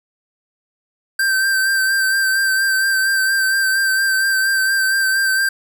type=tone with vibrato; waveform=square; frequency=1564 Hz; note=G6; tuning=4 cents flat; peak=-15 dBFS; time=1.19-5.49 s; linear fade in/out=5 ms; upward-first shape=sine; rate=4.3 Hz; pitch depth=27 cents each way; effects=none